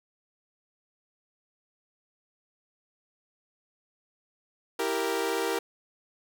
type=chord; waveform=sawtooth; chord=E diminished; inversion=none; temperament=equal; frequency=329.6 / 392 / 466.2 Hz; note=E4 / G4 / Bb4; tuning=0 / 0 / 0 cents; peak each=-30 / -27 / -26 dBFS; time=4.79-5.59 s; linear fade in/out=5 ms; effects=none